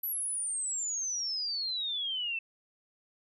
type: exponential sweep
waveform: sine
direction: down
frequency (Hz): 12000 to 2637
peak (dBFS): -31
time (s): 0.03-2.39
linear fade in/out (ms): 5
effects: none